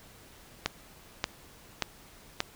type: click train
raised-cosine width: 0.2 ms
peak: -9 dBFS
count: 4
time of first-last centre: 0.66-2.404 s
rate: 1.72 Hz
effects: pink hiss -54 dBFS RMS until 2.55 s